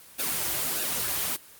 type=noise with flanger; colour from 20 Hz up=white; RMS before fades=-28 dBFS; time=0.18-1.37 s; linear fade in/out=20 ms; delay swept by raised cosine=0.92 to 4.62 ms; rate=1.6 Hz; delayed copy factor=-0.9; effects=white hiss -50 dBFS RMS until 1.59 s + Opus 24 kbps